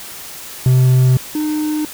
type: tone pair in turn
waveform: triangle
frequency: 128.2 / 304.9 Hz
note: C3 / D#4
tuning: -35 / -35 cents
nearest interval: octave + minor third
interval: 1500 cents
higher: second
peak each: -6 / -14 dBFS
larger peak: first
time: 0.66-1.17 / 1.35-1.85 s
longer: first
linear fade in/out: 2 ms
effects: white hiss -32 dBFS RMS until 1.93 s